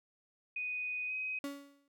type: tone with pitch glide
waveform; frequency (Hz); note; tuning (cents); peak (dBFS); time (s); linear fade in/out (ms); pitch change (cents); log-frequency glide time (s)
sine; 2489 to 2521; D#7 to D#7; 0 to +22; -35; 0.56-1.39; 5; +22; 1.07-1.12
type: tone with exponential decay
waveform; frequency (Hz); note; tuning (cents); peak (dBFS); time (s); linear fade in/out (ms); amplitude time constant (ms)
35% pulse; 281.7; C#4; +28; -34; 1.44-1.88; 1; 95
effects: none